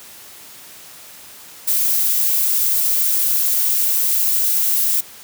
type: noise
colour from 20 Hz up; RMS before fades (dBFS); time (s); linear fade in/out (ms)
violet; -17; 1.67-5.01; 10
effects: white hiss -40 dBFS RMS until 5.23 s + high-pass 80 Hz 12 dB/octave